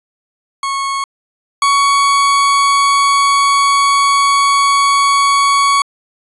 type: tone pair in turn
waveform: 40% pulse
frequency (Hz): 1099 / 1119.5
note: C#6 / C#6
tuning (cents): -15 / +17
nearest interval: unison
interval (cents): 32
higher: second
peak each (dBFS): -15 / -8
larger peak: second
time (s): 0.63-1.04 / 1.62-5.82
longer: second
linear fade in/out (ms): 2
effects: resampled to 24000 Hz